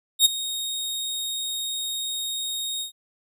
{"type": "tone with ADSR envelope", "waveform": "sawtooth", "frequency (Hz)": 3729, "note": "A#7", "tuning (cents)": 0, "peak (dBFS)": -8, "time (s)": [0.19, 2.92], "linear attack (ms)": 62, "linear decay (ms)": 18, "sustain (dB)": -16, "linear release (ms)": 110, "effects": []}